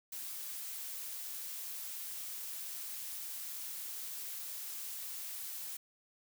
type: noise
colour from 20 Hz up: blue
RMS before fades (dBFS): -43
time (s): 0.12-5.77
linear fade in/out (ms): 5
effects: none